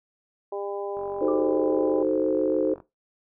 harmonic tone, 200.7 Hz, G3, 41 cents sharp, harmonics 2 / 3 / 4 / 5, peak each -31 / -35 / -37 / -42 dBFS, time 0.52-2.03 s, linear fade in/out 5 ms
click train, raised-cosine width 1 ms, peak -30 dBFS, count 86, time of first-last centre 0.97-2.802 s, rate 46.4 Hz
sine chord, D# diminished seventh, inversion none, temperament equal with one note detuned, 311.1 / 373 / 440 / 523.3 Hz, D#4 / F#4 / A4 / C5, 0 / +14 / 0 / 0 cents, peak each -26 dBFS, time 1.21-2.74 s, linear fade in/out 5 ms
sine tone with exponential decay, 1180 Hz, D6, 8 cents sharp, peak -31 dBFS, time 1.28-1.63 s, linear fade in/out 2 ms, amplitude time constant 76 ms
effects noise-tail reverb RT60 0.2 s tail -17 dB re dry

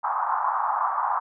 white band-pass noise, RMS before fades -25 dBFS, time 0.03-1.2 s, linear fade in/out 20 ms, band 800 to 1200 Hz, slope 48 dB/octave, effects none

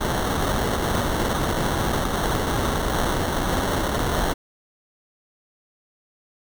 pink noise with sample-and-hold, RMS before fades -23 dBFS, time 0-4.34 s, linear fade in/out 20 ms, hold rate 2450 Hz, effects none

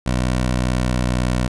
15% pulse tone with pitch glide, 62.4 to 61.75 Hz, B1 to B1, +19 to 0 cents, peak -11 dBFS, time 0.06-1.48 s, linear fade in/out 5 ms, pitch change -19 cents, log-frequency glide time 0.46-1.15 s, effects resampled to 24000 Hz

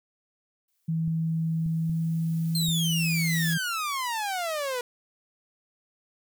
blue noise with exponential growth, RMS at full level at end -35 dBFS, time 0.68-3.54 s, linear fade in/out 5 ms, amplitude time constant 620 ms
sine tone with pitch glide, 162.4 to 163.62 Hz, E3 to E3, -26 to -13 cents, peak -24 dBFS, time 0.88-3.58 s, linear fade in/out 10 ms, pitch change +13 cents, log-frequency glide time 1.74-2.04 s
clicks, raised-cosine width 5 ms, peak -28 dBFS, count 4, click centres 1.078 / 1.662 / 1.896 / 2.684 s
sawtooth exponential sweep, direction down, 4226 to 480 Hz, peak -24 dBFS, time 2.55-4.81 s, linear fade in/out 2 ms
effects none

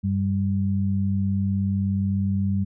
sine tone pair together, 96.54 / 196 Hz, G2 / G3, -26 / 0 cents, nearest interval octave, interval 1226 cents, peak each -23 dBFS, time 0.03-2.65 s, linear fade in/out 20 ms, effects none

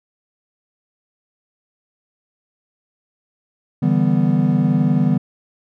triangle chord, E minor seventh, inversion third, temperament equal with one note detuned, 145.65 / 164.81 / 196 / 246.9 Hz, D3 / E3 / G3 / B3, -14 / 0 / 0 / 0 cents, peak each -17 dBFS, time 3.82-5.18 s, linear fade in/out 10 ms, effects none

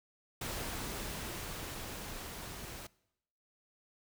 pink noise with level ramp, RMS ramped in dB -39 to -46 dBFS, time 0.41-2.87 s, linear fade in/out 5 ms, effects noise-tail reverb RT60 0.8 s tail -22 dB re dry

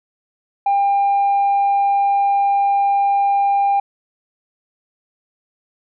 sine tone, 799 Hz, G5, 33 cents sharp, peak -11 dBFS, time 0.66-3.8 s, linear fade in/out 5 ms, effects tanh soft clip ceiling -11 dBFS

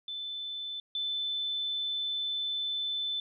sine tone pair in turn, 3520 / 3520 Hz, A7 / A7, 0 / 0 cents, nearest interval unison, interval 0 cents, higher neither, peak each -35 / -30 dBFS, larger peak second, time 0.08-0.8 / 0.95-3.2 s, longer second, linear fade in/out 2 ms, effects none

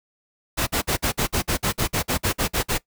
pink noise bursts, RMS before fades -22 dBFS, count 15, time 0.57-2.784 s, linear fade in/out 20 ms, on 100 ms, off 51 ms, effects noise-tail reverb RT60 0.1 s tail -20 dB re dry

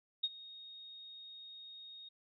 sine tone with ADSR envelope, 3728 Hz, A#7, 1 cent flat, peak -29 dBFS, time 0.23-2.09 s, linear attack 10 ms, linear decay 41 ms, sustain -20 dB, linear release 9 ms, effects none

